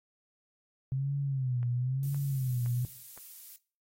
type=tone with vibrato; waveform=sine; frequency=130.81 Hz; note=C3; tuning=in tune; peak=-28 dBFS; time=0.92-2.85 s; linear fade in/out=0 ms; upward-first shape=sine; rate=1 Hz; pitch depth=130 cents each way
type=click train; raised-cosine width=0.5 ms; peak=-37 dBFS; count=4; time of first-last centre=1.63-3.176 s; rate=1.94 Hz
type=noise; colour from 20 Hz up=violet; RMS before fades=-47 dBFS; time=2.03-3.56 s; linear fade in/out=0 ms
effects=noise-tail reverb RT60 0.4 s tail -20 dB re dry + AAC 48 kbps